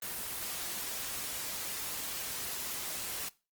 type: noise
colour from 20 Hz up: white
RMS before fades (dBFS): -38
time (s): 0.02-3.29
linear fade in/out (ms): 5
effects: noise-tail reverb RT60 0.3 s tail -21 dB re dry + Opus 24 kbps